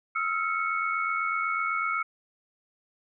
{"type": "tone cluster", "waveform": "sine", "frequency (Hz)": [1284, 1372, 2210], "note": ["E6", "F6", "C#7"], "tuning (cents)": [-46, -31, -6], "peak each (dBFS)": -30, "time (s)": [0.15, 2.03], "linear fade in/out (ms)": 10, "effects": []}